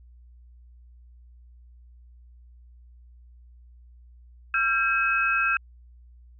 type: tone cluster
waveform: sine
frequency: 1363 / 1592 / 2557 Hz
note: F6 / G6 / D#7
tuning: -43 / +26 / +47 cents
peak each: -25 dBFS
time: 4.54-5.57 s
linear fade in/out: 2 ms
effects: added 60 Hz sine -48 dBFS peak until 6.39 s